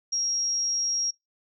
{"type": "tone", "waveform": "sine", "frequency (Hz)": 5610, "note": "F8", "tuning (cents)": 7, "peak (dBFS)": -24, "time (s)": [0.12, 1.11], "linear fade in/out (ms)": 10, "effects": ["noise-tail reverb RT60 0.2 s tail -25 dB re dry"]}